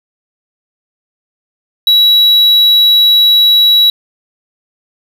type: tone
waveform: triangle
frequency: 3900 Hz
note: B7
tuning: 23 cents flat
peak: -3 dBFS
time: 1.87-3.9 s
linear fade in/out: 2 ms
effects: none